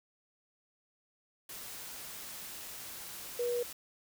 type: tone in noise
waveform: sine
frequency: 482.5 Hz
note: B4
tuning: 40 cents flat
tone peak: -30 dBFS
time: 3.39-3.63 s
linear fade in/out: 5 ms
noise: white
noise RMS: -45 dBFS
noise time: 1.49-3.73 s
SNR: +12 dB
effects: none